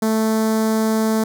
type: tone with notch filter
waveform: sawtooth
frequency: 220 Hz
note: A3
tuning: in tune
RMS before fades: -18 dBFS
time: 0.02-1.24 s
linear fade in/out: 5 ms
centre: 2700 Hz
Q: 0.71
effects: none